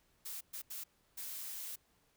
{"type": "noise bursts at uneven times", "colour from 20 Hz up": "blue", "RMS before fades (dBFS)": -44, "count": 4, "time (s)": [[0.25, 0.41], [0.53, 0.62], [0.7, 0.84], [1.17, 1.76]], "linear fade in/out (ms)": 10, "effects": ["pink hiss -73 dBFS RMS until 2.16 s"]}